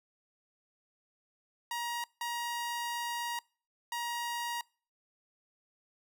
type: tone bursts at uneven times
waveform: sawtooth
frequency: 948 Hz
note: A#5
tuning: 29 cents sharp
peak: -30 dBFS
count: 3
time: 1.71-2.04 / 2.21-3.39 / 3.92-4.61 s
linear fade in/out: 2 ms
effects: noise-tail reverb RT60 0.4 s tail -25 dB re dry